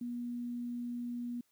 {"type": "tone with quantisation", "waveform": "sine", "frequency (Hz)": 241.1, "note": "B3", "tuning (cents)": -41, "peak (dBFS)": -36, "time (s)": [0.01, 1.41], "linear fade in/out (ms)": 5, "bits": 11, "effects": ["white hiss -75 dBFS RMS until 1.51 s"]}